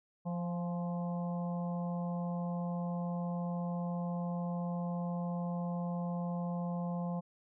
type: harmonic tone with a mistuned harmonic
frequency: 174.61 Hz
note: F3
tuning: in tune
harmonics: 1 / 3 / 4 / 5 / 6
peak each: -34 / -44 / -46 / -48 / -50 dBFS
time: 0.25-7.21 s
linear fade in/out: 20 ms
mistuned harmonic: 5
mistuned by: -35 cents
effects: none